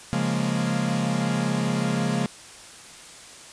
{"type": "chord", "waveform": "45% pulse", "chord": "Bb minor seventh", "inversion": "first", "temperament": "equal", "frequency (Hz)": [138.59, 174.61, 207.7, 233.1], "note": ["Db3", "F3", "Ab3", "Bb3"], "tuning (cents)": [0, 0, 0, 0], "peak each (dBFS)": -28, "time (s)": [0.13, 2.26], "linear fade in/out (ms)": 0, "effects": ["white hiss -44 dBFS RMS until 3.52 s", "resampled to 22050 Hz"]}